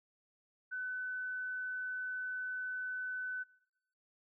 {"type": "tone", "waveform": "sine", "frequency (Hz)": 1506, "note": "F#6", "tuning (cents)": 30, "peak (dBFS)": -37, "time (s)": [0.71, 3.44], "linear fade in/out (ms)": 20, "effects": ["noise-tail reverb RT60 0.9 s tail -21 dB re dry"]}